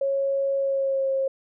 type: tone with pitch glide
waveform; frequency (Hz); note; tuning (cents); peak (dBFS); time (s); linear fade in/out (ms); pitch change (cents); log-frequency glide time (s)
sine; 549 to 537.4; C#5 to C5; -17 to +46; -21; 0.01-1.28; 5; -37; 0.57-1.1
effects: none